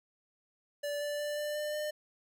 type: tone with pitch steps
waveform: square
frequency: 581 / 585.4 / 589.8 / 594.2 / 598.7 / 603.2 Hz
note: D5 / D5 / D5 / D5 / D5 / D5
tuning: -19 / -6 / +7 / +20 / +33 / +46 cents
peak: -34 dBFS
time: 0.83-1.91 s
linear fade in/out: 10 ms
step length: 180 ms
effects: none